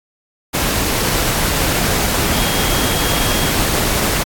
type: tone in noise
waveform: sine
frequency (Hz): 3269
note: G#7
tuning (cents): -28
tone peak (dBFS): -27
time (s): 2.31-3.52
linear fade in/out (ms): 20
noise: pink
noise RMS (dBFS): -17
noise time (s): 0.53-4.24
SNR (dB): -13
effects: AAC 64 kbps

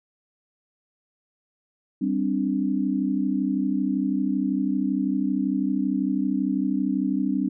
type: chord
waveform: sine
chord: G suspended fourth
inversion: none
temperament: just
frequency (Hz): 196 / 261.3 / 294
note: G3 / C4 / D4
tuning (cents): 0 / -2 / +2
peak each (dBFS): -26 / -25 / -26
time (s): 2.01-7.49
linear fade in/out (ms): 10
effects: none

